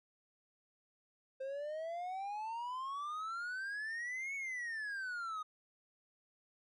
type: exponential two-way sweep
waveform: triangle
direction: up then down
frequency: 523.3 to 2234 to 1235 Hz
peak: -37 dBFS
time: 1.4-5.43 s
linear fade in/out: 10 ms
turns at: 4.35 s
effects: resampled to 24000 Hz